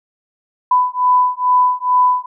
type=beating tone pair; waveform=sine; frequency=997 / 999.3 Hz; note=B5 / B5; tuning=+16 / +20 cents; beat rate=2.3 Hz; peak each=-14 / -14 dBFS; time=0.71-2.26 s; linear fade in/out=5 ms; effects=none